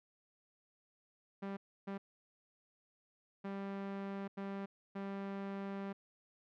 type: tone bursts at uneven times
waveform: sawtooth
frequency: 197 Hz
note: G3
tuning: 9 cents sharp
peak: -36 dBFS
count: 5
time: 1.42-1.57 / 1.87-1.98 / 3.44-4.28 / 4.37-4.66 / 4.95-5.93 s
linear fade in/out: 10 ms
effects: low-pass 2000 Hz 12 dB/octave